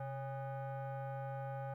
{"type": "tone with frequency modulation", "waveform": "sine", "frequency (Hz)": 131, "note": "C3", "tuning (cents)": 2, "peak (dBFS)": -38, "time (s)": [0, 1.74], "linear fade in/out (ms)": 5, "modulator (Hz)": 683, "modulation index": 1.1, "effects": ["tanh soft clip ceiling -37 dBFS", "13-bit"]}